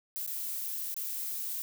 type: noise with dropouts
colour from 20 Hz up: violet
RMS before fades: -36 dBFS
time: 0.16-1.62 s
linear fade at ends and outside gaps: 0 ms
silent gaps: 0.264-0.275 / 0.942-0.965 s
effects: none